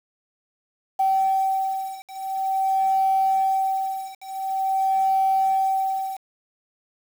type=beating tone pair; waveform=sine; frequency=770 / 770.47 Hz; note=G5 / G5; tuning=-31 / -30 cents; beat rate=0.47 Hz; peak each=-22 dBFS; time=0.99-6.17 s; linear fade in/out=10 ms; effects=tanh soft clip ceiling -12 dBFS + 7-bit